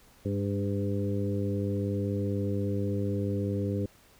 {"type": "harmonic tone with a mistuned harmonic", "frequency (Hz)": 100.6, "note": "G2", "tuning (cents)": 45, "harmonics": [1, 2, 3, 4, 5], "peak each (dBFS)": [-30, -33, -35, -36, -37], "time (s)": [0.25, 3.86], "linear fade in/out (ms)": 5, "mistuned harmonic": 3, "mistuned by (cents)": -25, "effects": ["pink hiss -59 dBFS RMS until 4.19 s"]}